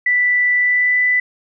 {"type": "tone with pitch glide", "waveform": "sine", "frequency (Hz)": [1975.5, 1990.4], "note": ["B6", "B6"], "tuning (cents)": [0, 13], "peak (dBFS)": -12, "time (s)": [0.06, 1.2], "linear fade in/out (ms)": 5, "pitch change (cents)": 13, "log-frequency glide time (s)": [0.56, 0.99], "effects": []}